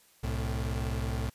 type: tone pair together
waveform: 35% pulse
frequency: 64.3 / 109.78 Hz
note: C2 / A2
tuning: -30 / -3 cents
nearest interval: major sixth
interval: 927 cents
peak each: -30 / -32 dBFS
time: 0.23-1.3 s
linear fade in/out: 10 ms
effects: white hiss -62 dBFS RMS until 1.34 s + resampled to 32000 Hz